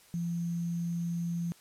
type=tone with sample-and-hold; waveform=sine; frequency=170.9 Hz; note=F3; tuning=37 cents flat; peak=-30 dBFS; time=0.14-1.52 s; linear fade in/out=0 ms; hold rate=6300 Hz; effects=white hiss -59 dBFS RMS until 1.6 s + low-pass 12000 Hz 12 dB/octave